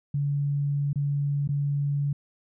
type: tone with dropouts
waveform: sine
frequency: 142.8 Hz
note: D3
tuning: 48 cents flat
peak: -23 dBFS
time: 0.14-2.13 s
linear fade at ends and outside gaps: 5 ms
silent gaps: 0.931-0.957 / 1.476-1.489 s
effects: none